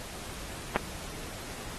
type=clicks; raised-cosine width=0.5 ms; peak=-9 / -15 dBFS; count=2; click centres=0.76 / 0.765 s; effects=pink hiss -42 dBFS RMS until 1.78 s + AAC 32 kbps